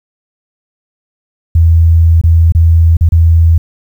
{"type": "tone with dropouts", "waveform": "sine", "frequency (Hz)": 82.6, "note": "E2", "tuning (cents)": 4, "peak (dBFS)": -3, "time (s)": [1.55, 3.58], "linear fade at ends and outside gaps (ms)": 5, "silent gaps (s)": [[2.214, 2.237], [2.522, 2.549], [2.969, 3.009], [3.09, 3.121]], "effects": ["7-bit"]}